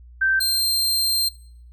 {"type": "tone pair in turn", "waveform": ["sine", "sawtooth"], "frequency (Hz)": [1558, 4167], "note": ["G6", "C8"], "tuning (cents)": [-11, -8], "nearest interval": "octave + perfect fourth", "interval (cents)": 1703, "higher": "second", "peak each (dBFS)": [-16, -16], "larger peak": "neither", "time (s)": [[0.21, 0.4], [0.4, 1.29]], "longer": "second", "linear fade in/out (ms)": 10, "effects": ["noise-tail reverb RT60 0.6 s tail -19 dB re dry", "added 60 Hz sine -42 dBFS peak until 1.72 s"]}